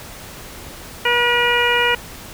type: harmonic tone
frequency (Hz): 481.1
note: B4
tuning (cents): -45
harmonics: 1 / 2 / 3 / 4 / 5 / 6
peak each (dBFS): -21 / -21 / -21 / -21 / -21 / -21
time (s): 1.05-1.95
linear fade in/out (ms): 5
effects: pink hiss -36 dBFS RMS until 2.33 s